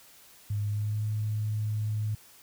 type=tone with pitch glide; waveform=sine; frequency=103.5 to 107.09 Hz; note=G#2 to A2; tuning=-5 to -46 cents; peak=-27 dBFS; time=0.5-2.15 s; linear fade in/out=5 ms; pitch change=+59 cents; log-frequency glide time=0.66-1.04 s; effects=white hiss -55 dBFS RMS until 2.42 s